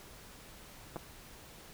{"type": "clicks", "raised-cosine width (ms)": 1, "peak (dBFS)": -26, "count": 2, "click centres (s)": [0.96, 0.966], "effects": ["pink hiss -53 dBFS RMS until 1.73 s"]}